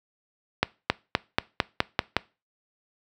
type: accelerating click train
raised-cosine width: 0.3 ms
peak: -3 dBFS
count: 8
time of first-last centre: 0.63-2.166 s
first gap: 270 ms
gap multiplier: 0.93
effects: noise-tail reverb RT60 0.3 s tail -22 dB re dry + high-pass 60 Hz 12 dB/octave

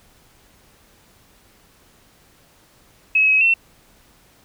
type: tone with pitch steps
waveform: sine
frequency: 2568 / 2553 / 2701 Hz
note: E7 / D#7 / E7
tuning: -46 / +44 / +42 cents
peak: -12 dBFS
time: 3.15-3.54 s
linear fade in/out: 5 ms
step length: 130 ms
effects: pink hiss -54 dBFS RMS until 4.44 s

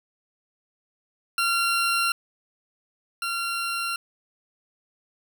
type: tone pair in turn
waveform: 20% pulse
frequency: 1376 / 1376 Hz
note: F6 / F6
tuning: -26 / -26 cents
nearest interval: unison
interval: 0 cents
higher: neither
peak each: -16 / -21 dBFS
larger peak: first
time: 1.38-2.12 / 3.22-3.96 s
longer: neither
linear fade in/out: 2 ms
effects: none

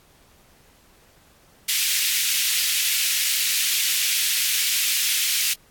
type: high-pass noise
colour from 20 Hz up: pink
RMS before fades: -22 dBFS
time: 1.68-5.54 s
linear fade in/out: 10 ms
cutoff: 2300 Hz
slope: 24 dB/octave
effects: pink hiss -56 dBFS RMS until 5.7 s + AAC 64 kbps

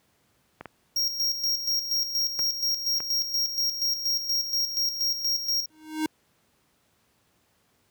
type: clicks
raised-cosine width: 0.5 ms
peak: -22 dBFS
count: 4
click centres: 0.61 / 0.657 / 2.393 / 3.004 s
type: tone with tremolo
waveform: square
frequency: 5588 Hz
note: F8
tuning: in tune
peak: -23 dBFS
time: 0.96-5.66 s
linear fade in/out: 5 ms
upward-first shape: square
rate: 4.2 Hz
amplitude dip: 60%
type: tone with exponential growth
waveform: square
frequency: 311.6 Hz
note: D#4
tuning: 3 cents sharp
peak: -22 dBFS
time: 5.7-6.06 s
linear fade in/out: 2 ms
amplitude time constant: 77 ms
effects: pink hiss -67 dBFS RMS until 7.9 s + high-pass 80 Hz 12 dB/octave

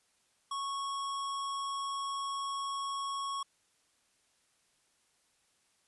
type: tone with vibrato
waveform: square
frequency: 1104 Hz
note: C#6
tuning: 7 cents flat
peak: -35 dBFS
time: 0.51-3.43 s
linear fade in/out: 5 ms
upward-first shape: square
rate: 20 Hz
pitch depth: 8 cents each way
effects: white hiss -72 dBFS RMS until 5.87 s + resampled to 24000 Hz

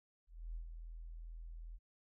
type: tone with ADSR envelope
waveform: sine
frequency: 41.2 Hz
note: E1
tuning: in tune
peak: -40 dBFS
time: 0.27-1.79 s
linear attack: 280 ms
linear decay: 100 ms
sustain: -6 dB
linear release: 40 ms
effects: none

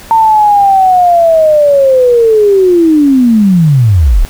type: linear sweep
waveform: sine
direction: down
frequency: 910 to 30.87 Hz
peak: -3 dBFS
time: 0.11-4.25 s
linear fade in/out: 0 ms
effects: pink hiss -32 dBFS RMS until 4.29 s

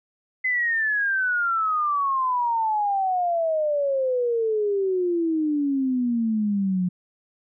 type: exponential sweep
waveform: sine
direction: down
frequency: 2046 to 177.5 Hz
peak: -20 dBFS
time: 0.44-6.89 s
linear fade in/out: 10 ms
effects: none

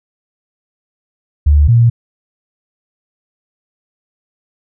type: tone pair in turn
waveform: sine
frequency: 73.42 / 117.57 Hz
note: D2 / A#2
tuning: 0 / +15 cents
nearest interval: minor sixth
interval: 815 cents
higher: second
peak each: -5 dBFS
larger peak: neither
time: 1.46-1.68 / 1.68-1.9 s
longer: neither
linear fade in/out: 10 ms
effects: none

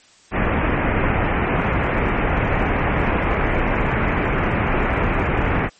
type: low-pass noise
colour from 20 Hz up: pink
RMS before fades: -19 dBFS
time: 0.31-5.7 s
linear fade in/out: 50 ms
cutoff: 2500 Hz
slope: 48 dB/octave
effects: white hiss -51 dBFS RMS until 5.79 s + MP3 32 kbps

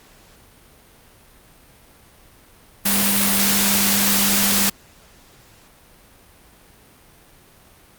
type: tone in noise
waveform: sine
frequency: 200.3 Hz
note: G3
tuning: 38 cents sharp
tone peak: -23 dBFS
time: 2.85-4.7 s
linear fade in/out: 10 ms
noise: white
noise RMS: -18 dBFS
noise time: 2.85-4.7 s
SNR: -8 dB
effects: pink hiss -50 dBFS RMS until 7.98 s + Opus 48 kbps

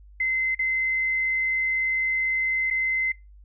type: tone with dropouts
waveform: sine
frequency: 2061 Hz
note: C7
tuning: 27 cents flat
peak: -21 dBFS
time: 0.2-3.12 s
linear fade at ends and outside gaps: 5 ms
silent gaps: 0.549-0.591 / 2.703-2.708 s
effects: noise-tail reverb RT60 0.2 s tail -21 dB re dry + added 50 Hz sine -46 dBFS peak until 3.44 s

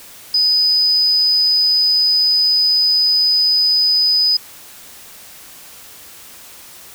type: tone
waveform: sine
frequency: 4992 Hz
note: D#8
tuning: 5 cents sharp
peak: -11 dBFS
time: 0.34-4.37 s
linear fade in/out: 5 ms
effects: white hiss -39 dBFS RMS until 6.94 s

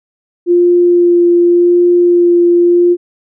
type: tone with vibrato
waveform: sine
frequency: 349.2 Hz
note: F4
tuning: in tune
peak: -5 dBFS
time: 0.46-2.97 s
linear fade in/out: 50 ms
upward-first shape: sine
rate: 0.88 Hz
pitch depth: 11 cents each way
effects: none

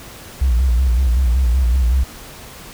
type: tone with vibrato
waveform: sine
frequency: 62.1 Hz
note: B1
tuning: 10 cents sharp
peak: -10 dBFS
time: 0.41-2.04 s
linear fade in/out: 10 ms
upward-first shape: square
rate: 5.3 Hz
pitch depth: 100 cents each way
effects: tanh soft clip ceiling -9 dBFS + pink hiss -37 dBFS RMS until 2.73 s

